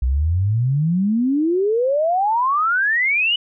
sine exponential sweep, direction up, 60 to 2992 Hz, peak -15 dBFS, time 0.02-3.36 s, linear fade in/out 5 ms, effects none

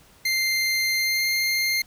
25% pulse tone with pitch glide, 2093 to 2109 Hz, C7 to C7, 0 to +13 cents, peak -17 dBFS, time 0.25-1.82 s, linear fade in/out 5 ms, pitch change +13 cents, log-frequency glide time 0.96-1.28 s, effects pink hiss -54 dBFS RMS until 1.86 s

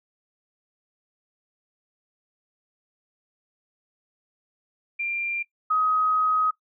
sine tone pair in turn, 2381 / 1261.3 Hz, D7 / D#6, +23 / +23 cents, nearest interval major seventh, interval 1100 cents, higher first, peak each -25 / -19 dBFS, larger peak second, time 4.99-5.43 / 5.7-6.51 s, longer second, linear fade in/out 10 ms, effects noise-tail reverb RT60 0.1 s tail -19 dB re dry

